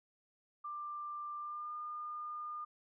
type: tone with pitch glide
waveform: sine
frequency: 1186 to 1212.3 Hz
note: D6 to D#6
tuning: +17 to -45 cents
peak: -40 dBFS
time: 0.64-2.65 s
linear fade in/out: 10 ms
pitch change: +38 cents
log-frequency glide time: 1.38-1.74 s
effects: none